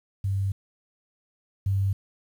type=tone pair in turn; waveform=sine; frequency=97.7 / 97.7 Hz; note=G2 / G2; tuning=-5 / -5 cents; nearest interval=unison; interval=0 cents; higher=neither; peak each=-23 / -21 dBFS; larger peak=second; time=0.24-0.52 / 1.66-1.93 s; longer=first; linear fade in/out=5 ms; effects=9-bit